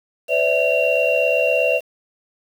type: tone cluster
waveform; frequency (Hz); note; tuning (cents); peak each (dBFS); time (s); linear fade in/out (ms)
sine; 505 / 573 / 650 / 2754; B4 / D5 / E5 / F7; +39 / -43 / -24 / -25; -20; 0.28-1.81; 50
effects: tanh soft clip ceiling -5 dBFS + 7-bit